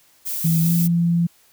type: noise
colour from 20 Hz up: violet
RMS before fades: -26 dBFS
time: 0.25-0.88 s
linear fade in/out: 20 ms
type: tone with pitch glide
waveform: sine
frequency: 164.5 to 170.4 Hz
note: E3 to F3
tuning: -3 to -42 cents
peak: -15 dBFS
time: 0.44-1.27 s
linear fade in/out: 10 ms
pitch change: +61 cents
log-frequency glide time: 0.63-0.69 s
effects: white hiss -56 dBFS RMS until 1.52 s